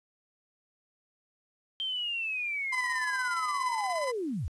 sine linear sweep, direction down, 3169 to 58.27 Hz, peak -30 dBFS, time 1.8-4.48 s, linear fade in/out 0 ms
30% pulse tone with tremolo, 1011 Hz, B5, 40 cents sharp, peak -28 dBFS, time 2.72-4.12 s, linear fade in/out 10 ms, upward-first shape square, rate 17 Hz, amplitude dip 40%
effects resampled to 24000 Hz + 10-bit

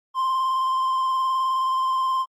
triangle tone with vibrato, 1046.5 Hz, C6, in tune, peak -18 dBFS, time 0.14-2.26 s, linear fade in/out 50 ms, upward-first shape square, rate 19 Hz, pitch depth 16 cents each way, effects Opus 32 kbps

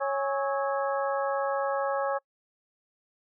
harmonic tone with a mistuned harmonic, 276.1 Hz, C#4, 7 cents flat, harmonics 2 / 3 / 4 / 5 / 6, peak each -28 / -32 / -34 / -36 / -38 dBFS, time 0-2.19 s, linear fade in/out 20 ms, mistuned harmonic 5, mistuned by -110 cents, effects noise-tail reverb RT60 0.1 s tail -26 dB re dry

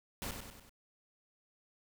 pink noise with echo, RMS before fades -40 dBFS, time 0.22-0.31 s, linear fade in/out 0 ms, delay 96 ms, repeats 4, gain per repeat -5 dB, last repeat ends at 0.694 s, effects none

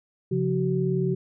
sine tone cluster, 136.8 / 176.2 / 378 Hz, C#3 / F3 / F#4, -23 / +16 / +37 cents, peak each -26 dBFS, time 0.31-1.15 s, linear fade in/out 10 ms, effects none

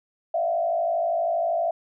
sine tone with frequency modulation, 674 Hz, E5, 38 cents sharp, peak -21 dBFS, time 0.34-1.71 s, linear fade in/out 5 ms, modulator 52.6 Hz, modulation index 0.96, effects none

